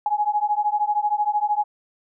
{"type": "beating tone pair", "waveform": "sine", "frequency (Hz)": [830, 843], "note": ["G#5", "G#5"], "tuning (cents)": [-1, 26], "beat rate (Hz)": 13, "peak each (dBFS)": -22, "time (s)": [0.06, 1.64], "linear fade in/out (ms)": 2, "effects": []}